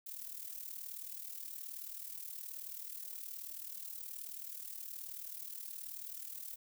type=noise with amplitude modulation; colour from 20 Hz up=violet; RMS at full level=-43 dBFS; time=0.06-6.56 s; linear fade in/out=10 ms; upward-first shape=sine; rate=38.8 Hz; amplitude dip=70%; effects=none